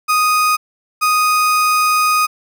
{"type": "tone pair in turn", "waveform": "35% pulse", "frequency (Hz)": [1244, 1244], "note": ["D#6", "D#6"], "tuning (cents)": [-1, -1], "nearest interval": "unison", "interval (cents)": 0, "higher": "neither", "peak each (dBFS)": -10, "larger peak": "neither", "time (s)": [[0.08, 0.57], [1.01, 2.27]], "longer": "second", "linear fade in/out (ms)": 20, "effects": []}